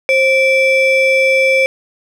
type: ring-modulated tone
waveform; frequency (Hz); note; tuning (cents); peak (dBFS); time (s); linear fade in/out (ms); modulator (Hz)
triangle; 1431; F6; +42; -4; 0.09-1.66; 0; 900
effects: none